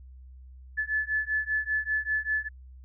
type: beating tone pair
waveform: sine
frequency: 1728 / 1733.1 Hz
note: A6 / A6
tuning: -32 / -27 cents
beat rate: 5.1 Hz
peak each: -29 dBFS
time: 0.77-2.49 s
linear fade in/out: 20 ms
effects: added 64 Hz sine -45 dBFS peak until 2.84 s